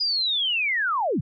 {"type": "linear sweep", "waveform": "sine", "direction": "down", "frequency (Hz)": [4978, 92.5], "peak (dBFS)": -21, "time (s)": [0, 1.21], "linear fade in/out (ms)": 10, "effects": []}